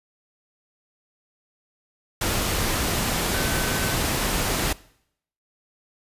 sine tone in noise, 1524 Hz, G6, 49 cents flat, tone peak -32 dBFS, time 3.34-3.94 s, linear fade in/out 5 ms, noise pink, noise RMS -24 dBFS, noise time 2.21-4.73 s, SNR -11 dB, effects noise-tail reverb RT60 0.7 s tail -21 dB re dry + resampled to 32000 Hz

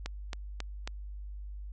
click train, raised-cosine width 0.2 ms, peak -19 dBFS, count 4, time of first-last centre 0.06-0.875 s, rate 3.68 Hz, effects added 50 Hz sine -39 dBFS peak until 1.72 s + resampled to 22050 Hz

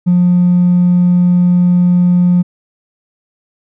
sine tone with hard clipping, 177.7 Hz, F3, 30 cents sharp, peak -7 dBFS, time 0.06-2.43 s, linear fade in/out 20 ms, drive 1 dB, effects none

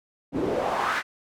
pink noise with band-pass filter sweep, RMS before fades -26 dBFS, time 0.32-1.03 s, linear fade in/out 50 ms, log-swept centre 260 to 1800 Hz, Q 2.4, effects none

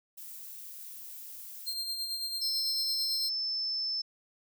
violet noise, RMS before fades -45 dBFS, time 0.17-1.74 s, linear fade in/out 10 ms
40% pulse tone with tremolo, 4186 Hz, C8, in tune, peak -30 dBFS, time 1.66-3.3 s, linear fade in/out 20 ms, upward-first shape sine, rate 9 Hz, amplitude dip 45%
sine tone, 5274 Hz, E8, in tune, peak -30 dBFS, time 2.41-4.02 s, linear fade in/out 10 ms
effects none

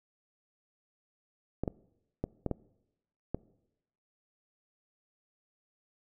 clicks, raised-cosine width 2 ms, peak -18 dBFS, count 6, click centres 1.636 / 1.678 / 2.24 / 2.463 / 2.513 / 3.346 s, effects noise-tail reverb RT60 0.9 s tail -22 dB re dry

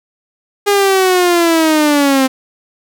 sawtooth linear sweep, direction down, 410 to 260 Hz, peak -5 dBFS, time 0.66-2.28 s, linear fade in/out 20 ms, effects none

